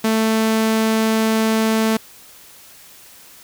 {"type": "tone", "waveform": "sawtooth", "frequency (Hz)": 221.2, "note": "A3", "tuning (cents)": 9, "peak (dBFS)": -11, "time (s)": [0.04, 1.97], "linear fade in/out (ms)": 5, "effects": ["white hiss -44 dBFS RMS until 3.43 s"]}